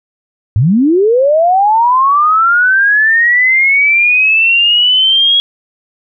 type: linear sweep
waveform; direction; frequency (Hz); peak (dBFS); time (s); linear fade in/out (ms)
sine; up; 92.5 to 3322; -6; 0.56-5.4; 0
effects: none